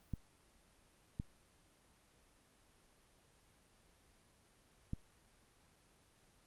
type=clicks; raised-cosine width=5 ms; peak=-27 dBFS; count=3; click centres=0.137 / 1.199 / 4.934 s; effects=pink hiss -69 dBFS RMS until 6.46 s + Opus 24 kbps